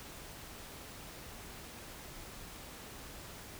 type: silence
effects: pink hiss -49 dBFS RMS until 3.59 s